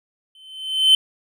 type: tone with exponential growth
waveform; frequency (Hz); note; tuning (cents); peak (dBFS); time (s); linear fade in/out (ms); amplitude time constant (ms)
triangle; 3070; G7; -37; -6; 0.35-0.95; 2; 130
effects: none